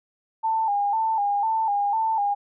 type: tone with vibrato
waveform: sine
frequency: 850 Hz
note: G#5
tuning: 40 cents sharp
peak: -20 dBFS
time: 0.43-2.35 s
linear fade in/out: 20 ms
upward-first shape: square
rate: 2 Hz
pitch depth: 80 cents each way
effects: none